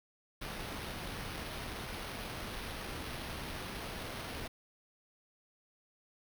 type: noise with sample-and-hold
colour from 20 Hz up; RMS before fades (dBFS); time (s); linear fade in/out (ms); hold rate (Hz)
pink; -42; 0.41-4.48; 10; 7350
effects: none